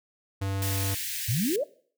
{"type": "tone", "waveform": "square", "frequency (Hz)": 97.6, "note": "G2", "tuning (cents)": -7, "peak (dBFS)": -28, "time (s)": [0.41, 0.95], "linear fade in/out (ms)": 10}
{"type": "high-pass noise", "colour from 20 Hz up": "white", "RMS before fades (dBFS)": -33, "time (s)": [0.62, 1.56], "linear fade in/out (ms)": 2, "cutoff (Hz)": 1600, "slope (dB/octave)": 96}
{"type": "exponential sweep", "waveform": "sine", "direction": "up", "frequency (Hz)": [98, 637], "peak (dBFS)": -24, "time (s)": [1.28, 1.64], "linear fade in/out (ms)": 10}
{"effects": ["noise-tail reverb RT60 0.5 s tail -20 dB re dry"]}